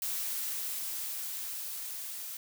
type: noise with level ramp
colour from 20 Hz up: blue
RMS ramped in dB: -34 to -41 dBFS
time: 0.02-2.37 s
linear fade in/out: 2 ms
effects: none